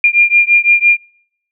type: beating tone pair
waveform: sine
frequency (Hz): 2400 / 2405.9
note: D7 / D7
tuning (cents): +37 / +41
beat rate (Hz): 5.9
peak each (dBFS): -10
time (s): 0.04-0.97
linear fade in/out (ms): 2
effects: noise-tail reverb RT60 0.7 s tail -26 dB re dry